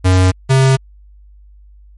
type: tone pair in turn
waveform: square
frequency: 92.5 / 133.08 Hz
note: F#2 / C3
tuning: 0 / +30 cents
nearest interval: tritone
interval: 630 cents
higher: second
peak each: -8 / -8 dBFS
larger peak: neither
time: 0.04-0.32 / 0.49-0.77 s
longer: neither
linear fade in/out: 20 ms
effects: added 50 Hz sine -39 dBFS peak until 1.97 s + MP3 48 kbps